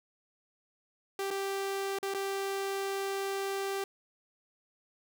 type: tone with dropouts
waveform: sawtooth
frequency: 392 Hz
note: G4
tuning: in tune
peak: -28 dBFS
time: 1.19-3.84 s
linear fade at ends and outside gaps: 2 ms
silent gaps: 1.305-1.31 / 1.987-2.028 / 2.139-2.146 s
effects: none